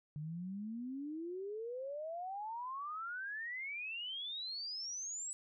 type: exponential sweep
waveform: sine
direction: up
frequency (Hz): 146 to 7940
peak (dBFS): -40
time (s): 0.16-5.33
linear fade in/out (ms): 0
effects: none